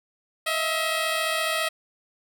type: tone pair together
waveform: 10% pulse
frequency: 637 / 671.6 Hz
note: D#5 / E5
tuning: +41 / +32 cents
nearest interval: minor second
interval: 91 cents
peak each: -16 / -22 dBFS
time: 0.46-1.69 s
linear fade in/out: 10 ms
effects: none

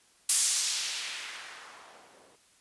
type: noise with low-pass filter sweep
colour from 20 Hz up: violet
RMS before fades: -33 dBFS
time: 0.29-2.36 s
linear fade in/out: 5 ms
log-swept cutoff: 9700 to 400 Hz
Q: 1.1
effects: white hiss -63 dBFS RMS until 2.6 s + resampled to 24000 Hz

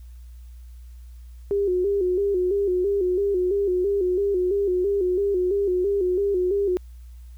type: tone with vibrato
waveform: sine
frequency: 381.9 Hz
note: G4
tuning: 45 cents flat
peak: -19 dBFS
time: 1.51-6.77 s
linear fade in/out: 0 ms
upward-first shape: square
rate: 3 Hz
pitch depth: 88 cents each way
effects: added 60 Hz sine -39 dBFS peak until 7.37 s + white hiss -63 dBFS RMS until 7.37 s

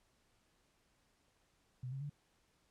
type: tone with pitch steps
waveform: sine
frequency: 126.1 / 135.15 / 144.85 Hz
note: B2 / C#3 / D3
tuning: +36 / -44 / -24 cents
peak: -40 dBFS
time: 1.83-2.097 s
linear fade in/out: 5 ms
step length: 89 ms
effects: pink hiss -75 dBFS RMS until 2.7 s + low-pass 10000 Hz 12 dB/octave

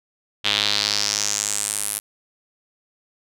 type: tone with band-pass filter sweep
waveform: sawtooth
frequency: 103.6 Hz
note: G#2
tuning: 4 cents flat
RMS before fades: -23 dBFS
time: 0.44-2 s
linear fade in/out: 20 ms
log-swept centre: 3300 to 11000 Hz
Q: 3.5
effects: none

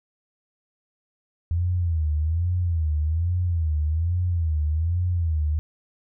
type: tone with vibrato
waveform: sine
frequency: 82.41 Hz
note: E2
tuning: in tune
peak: -20 dBFS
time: 1.51-5.59 s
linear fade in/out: 0 ms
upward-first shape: sine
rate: 1.2 Hz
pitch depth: 150 cents each way
effects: none

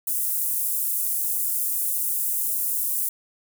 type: high-pass noise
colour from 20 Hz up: pink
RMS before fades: -25 dBFS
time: 0.07-3.09 s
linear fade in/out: 5 ms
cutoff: 10000 Hz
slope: 24 dB/octave
effects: none

